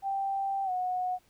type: tone with pitch glide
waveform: sine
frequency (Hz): 784 to 731.5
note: G5 to F#5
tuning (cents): 0 to -20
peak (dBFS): -28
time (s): 0.02-1.19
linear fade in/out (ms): 50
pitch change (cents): -120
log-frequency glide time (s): 0.64-0.71
effects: pink hiss -66 dBFS RMS until 1.29 s